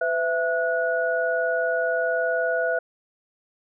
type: tone cluster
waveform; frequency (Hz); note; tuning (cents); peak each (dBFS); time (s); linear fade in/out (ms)
sine; 505 / 664 / 1460; B4 / E5 / F#6; +39 / +12 / -24; -26 / -24 / -26; 0.01-2.79; 5
effects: none